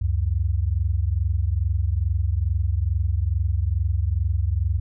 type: tone pair together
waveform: sine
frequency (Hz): 69.86 / 92.2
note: C#2 / F#2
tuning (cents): +14 / -6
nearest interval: perfect fourth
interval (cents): 480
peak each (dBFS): -22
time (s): 0.01-4.8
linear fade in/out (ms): 10
effects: none